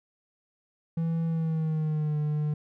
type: tone with pitch glide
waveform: triangle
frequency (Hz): 164.81 to 150.26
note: E3 to D3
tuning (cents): 0 to +40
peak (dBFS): -23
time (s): 0.97-2.54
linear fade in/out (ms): 5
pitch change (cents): -160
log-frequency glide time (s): 1.26-2.16
effects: none